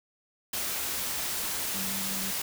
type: tone in noise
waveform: sine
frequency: 193.7 Hz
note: G3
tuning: 20 cents flat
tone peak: -38 dBFS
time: 1.74-2.31 s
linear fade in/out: 5 ms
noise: white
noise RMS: -32 dBFS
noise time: 0.53-2.42 s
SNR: -9 dB
effects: none